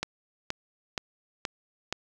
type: click train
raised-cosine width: 0.2 ms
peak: -12 dBFS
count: 5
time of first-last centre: 0.03-1.926 s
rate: 2.11 Hz
effects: none